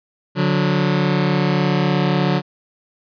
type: tone pair together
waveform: sawtooth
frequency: 145.6 / 182.04 Hz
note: D3 / F#3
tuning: -15 / -28 cents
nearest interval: major third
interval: 387 cents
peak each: -14 dBFS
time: 0.35-2.42 s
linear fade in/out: 50 ms
effects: resampled to 11025 Hz